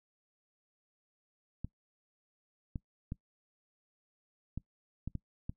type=clicks; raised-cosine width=5 ms; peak=-25 dBFS; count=7; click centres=1.646 / 2.758 / 3.121 / 4.576 / 5.076 / 5.153 / 5.495 s; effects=noise-tail reverb RT60 0.1 s tail -22 dB re dry